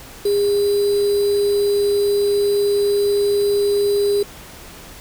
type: tone with sample-and-hold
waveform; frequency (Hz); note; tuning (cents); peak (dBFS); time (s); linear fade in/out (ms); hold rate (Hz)
sine; 406.1; G#4; -39; -14; 0.25-4.23; 5; 4410
effects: pink hiss -39 dBFS RMS until 5 s